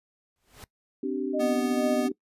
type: noise with exponential growth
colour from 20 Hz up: pink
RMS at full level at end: -42 dBFS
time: 0.36-0.64 s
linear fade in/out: 1 ms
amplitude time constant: 60 ms
type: chord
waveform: sine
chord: C suspended second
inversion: none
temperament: equal with one note detuned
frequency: 261.6 / 293.7 / 385.9 Hz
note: C4 / D4 / G4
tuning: 0 / 0 / -27 cents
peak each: -31 dBFS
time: 1.03-2.12 s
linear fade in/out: 5 ms
type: tone with tremolo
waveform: sine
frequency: 615 Hz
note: D#5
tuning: 20 cents flat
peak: -25 dBFS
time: 1.33-2.07 s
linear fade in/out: 20 ms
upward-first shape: sine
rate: 2.2 Hz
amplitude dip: 85%
type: tone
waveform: square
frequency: 246.9 Hz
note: B3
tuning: in tune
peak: -27 dBFS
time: 1.39-2.09 s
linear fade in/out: 20 ms
effects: noise-tail reverb RT60 0.1 s tail -21 dB re dry + resampled to 32000 Hz